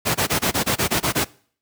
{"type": "noise bursts", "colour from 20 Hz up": "pink", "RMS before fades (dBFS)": -19, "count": 10, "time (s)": [0.05, 1.248], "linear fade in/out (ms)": 20, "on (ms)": 100, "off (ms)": 22, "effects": ["noise-tail reverb RT60 0.5 s tail -22 dB re dry", "high-pass 100 Hz 12 dB/octave"]}